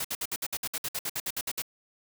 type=noise bursts; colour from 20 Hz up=white; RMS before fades=-32 dBFS; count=16; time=0-1.621 s; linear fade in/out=5 ms; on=46 ms; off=59 ms; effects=none